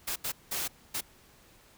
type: noise bursts at uneven times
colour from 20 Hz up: white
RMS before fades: -33 dBFS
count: 4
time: 0.07-0.16 / 0.24-0.32 / 0.51-0.68 / 0.94-1.01 s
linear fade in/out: 10 ms
effects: pink hiss -59 dBFS RMS until 1.77 s